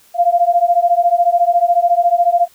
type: beating tone pair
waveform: sine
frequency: 688 / 702 Hz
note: F5 / F5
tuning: -26 / +9 cents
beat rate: 14 Hz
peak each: -13 dBFS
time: 0.14-2.48 s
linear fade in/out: 50 ms
effects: white hiss -50 dBFS RMS until 2.54 s